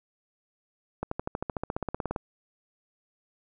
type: accelerating click train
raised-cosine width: 1 ms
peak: -16 dBFS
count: 18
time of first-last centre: 1.03-2.162 s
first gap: 84 ms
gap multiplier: 0.97
effects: none